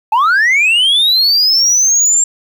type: linear sweep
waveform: sine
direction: up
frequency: 833 to 7460 Hz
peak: -5 dBFS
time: 0.12-2.24 s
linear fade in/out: 5 ms
effects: tanh soft clip ceiling -7 dBFS + 7-bit